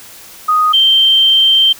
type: tone pair in turn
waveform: sine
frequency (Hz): 1244.5 / 3136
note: D#6 / G7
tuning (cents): 0 / 0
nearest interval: octave + major third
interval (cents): 1600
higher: second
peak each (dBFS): -8 / -6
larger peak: second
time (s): 0.48-0.73 / 0.73-1.73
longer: second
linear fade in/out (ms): 10
effects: white hiss -36 dBFS RMS until 1.79 s